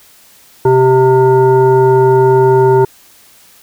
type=tone with frequency modulation; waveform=sine; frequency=389.6 Hz; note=G4; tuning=11 cents flat; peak=-5 dBFS; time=0.65-2.85 s; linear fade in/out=5 ms; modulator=519 Hz; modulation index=0.84; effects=white hiss -44 dBFS RMS until 3.62 s